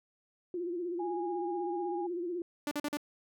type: tone with vibrato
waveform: sine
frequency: 349.2 Hz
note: F4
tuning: in tune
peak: -33 dBFS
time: 0.54-2.42 s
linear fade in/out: 2 ms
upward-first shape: sine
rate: 16 Hz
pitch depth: 73 cents each way
type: tone with pitch glide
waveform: sine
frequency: 826 to 817.5 Hz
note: G#5 to G#5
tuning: -10 to -28 cents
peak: -37 dBFS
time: 0.99-2.07 s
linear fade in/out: 10 ms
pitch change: -18 cents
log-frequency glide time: 1.14-1.39 s
type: tone bursts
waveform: sawtooth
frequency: 293.4 Hz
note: D4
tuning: 2 cents flat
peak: -28 dBFS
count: 4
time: 2.67-2.971 s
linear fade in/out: 2 ms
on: 43 ms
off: 43 ms
effects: none